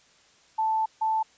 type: tone bursts at uneven times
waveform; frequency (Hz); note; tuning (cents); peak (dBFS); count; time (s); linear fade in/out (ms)
sine; 880; A5; 0; -22; 2; 0.58-0.86 / 1.01-1.23; 10
effects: white hiss -59 dBFS RMS until 1.37 s + resampled to 16000 Hz